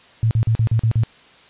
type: tone bursts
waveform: sine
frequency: 112.3 Hz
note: A2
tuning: 36 cents sharp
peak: -13 dBFS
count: 7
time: 0.23-1.035 s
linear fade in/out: 0 ms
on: 79 ms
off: 42 ms
effects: white hiss -48 dBFS RMS until 1.49 s + resampled to 8000 Hz